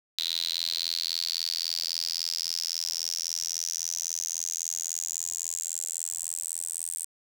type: tone with high-pass filter sweep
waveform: sawtooth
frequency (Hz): 83.7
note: E2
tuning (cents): +27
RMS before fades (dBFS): -32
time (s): 0.18-7.05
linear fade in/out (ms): 5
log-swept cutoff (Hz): 3900 to 8600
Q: 9
effects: 8-bit